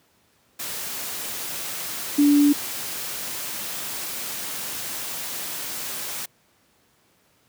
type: tone in noise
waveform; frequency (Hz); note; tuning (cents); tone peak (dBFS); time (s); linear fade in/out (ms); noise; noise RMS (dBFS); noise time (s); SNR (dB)
sine; 289.3; D4; -26; -13; 2.18-2.53; 10; white; -31; 0.59-6.26; +15
effects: pink hiss -62 dBFS RMS until 7.48 s + high-pass 100 Hz 12 dB/octave